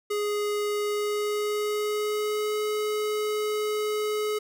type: tone with pitch glide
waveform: square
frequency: 415.3 to 424 Hz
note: G#4 to G#4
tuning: 0 to +36 cents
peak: -26 dBFS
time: 0.1-4.39 s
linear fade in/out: 10 ms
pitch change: +36 cents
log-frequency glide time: 0.83-2.6 s
effects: none